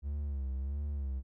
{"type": "tone with vibrato", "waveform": "triangle", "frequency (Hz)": 69.3, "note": "C#2", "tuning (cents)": 0, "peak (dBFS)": -31, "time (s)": [0.02, 1.23], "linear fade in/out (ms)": 50, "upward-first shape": "sine", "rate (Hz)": 1.5, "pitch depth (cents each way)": 92, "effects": []}